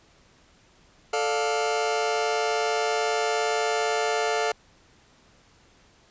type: chord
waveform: sawtooth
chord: D minor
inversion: second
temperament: just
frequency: 440.5 / 587.3 / 704.8 Hz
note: A4 / D5 / F5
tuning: +2 / 0 / +16 cents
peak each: -22 / -27 / -23 dBFS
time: 1.13-4.52 s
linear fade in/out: 5 ms
effects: pink hiss -58 dBFS RMS until 6.1 s + resampled to 16000 Hz